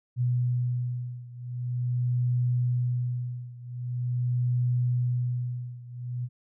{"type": "beating tone pair", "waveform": "sine", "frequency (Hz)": [123, 123.44], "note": ["B2", "B2"], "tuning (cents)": [-7, 0], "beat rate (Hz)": 0.44, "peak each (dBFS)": [-27, -29], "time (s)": [0.16, 6.29], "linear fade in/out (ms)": 50, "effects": []}